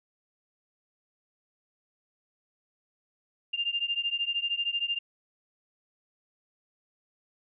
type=beating tone pair; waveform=sine; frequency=2794 / 2807 Hz; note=F7 / F7; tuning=0 / +8 cents; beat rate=13 Hz; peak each=-30 / -31 dBFS; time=3.53-4.99 s; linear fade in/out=10 ms; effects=none